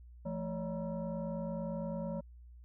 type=tone with frequency modulation; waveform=sine; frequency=170 Hz; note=F3; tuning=46 cents flat; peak=-35 dBFS; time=0.25-2.21 s; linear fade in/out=10 ms; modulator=389 Hz; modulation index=1.3; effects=added 60 Hz sine -51 dBFS peak until 2.64 s